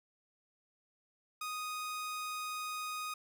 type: tone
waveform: sawtooth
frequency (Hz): 1244.5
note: D#6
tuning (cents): 0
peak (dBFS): -34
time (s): 1.41-3.14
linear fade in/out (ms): 5
effects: none